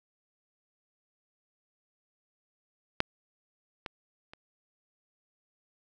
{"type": "clicks", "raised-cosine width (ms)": 0.3, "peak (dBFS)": [-8, -20, -30], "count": 3, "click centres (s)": [3.004, 3.862, 4.335], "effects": []}